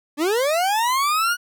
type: linear sweep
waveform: 40% pulse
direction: up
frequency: 277.2 to 1467 Hz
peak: -17 dBFS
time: 0.17-1.37 s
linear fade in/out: 50 ms
effects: none